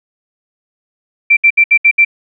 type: tone bursts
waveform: sine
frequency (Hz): 2349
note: D7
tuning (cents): 0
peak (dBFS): -4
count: 6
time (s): 1.3-2.049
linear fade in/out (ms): 10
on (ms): 69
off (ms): 67
effects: none